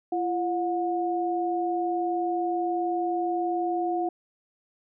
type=tone pair together; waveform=sine; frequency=341.5 / 722.8 Hz; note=F4 / F#5; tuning=-39 / -41 cents; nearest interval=octave + minor second; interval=1298 cents; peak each=-27 / -27 dBFS; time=0.12-4.09 s; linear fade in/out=5 ms; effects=none